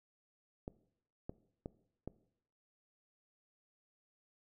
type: clicks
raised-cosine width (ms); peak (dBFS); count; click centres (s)
2; -28; 4; 0.679 / 1.295 / 1.659 / 2.076
effects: noise-tail reverb RT60 0.7 s tail -19 dB re dry